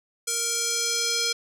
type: tone with band-pass filter sweep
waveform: square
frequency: 466.2 Hz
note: A#4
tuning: in tune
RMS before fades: -26 dBFS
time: 0.27-1.33 s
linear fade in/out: 10 ms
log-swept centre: 7700 to 5000 Hz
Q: 2
effects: none